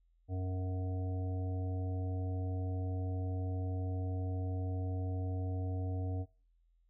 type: harmonic tone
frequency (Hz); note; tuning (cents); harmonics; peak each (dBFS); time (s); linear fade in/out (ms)
92.5; F#2; 0; 1 / 3 / 5 / 7 / 8; -34 / -44 / -48 / -51 / -52; 0.28-6.26; 50
effects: noise-tail reverb RT60 0.4 s tail -22 dB re dry + added 42 Hz sine -67 dBFS peak until 6.89 s